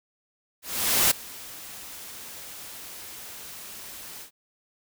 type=noise with ADSR envelope; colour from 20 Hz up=white; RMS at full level=-19 dBFS; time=0.62-4.31 s; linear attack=490 ms; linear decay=8 ms; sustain=-22 dB; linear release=94 ms; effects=none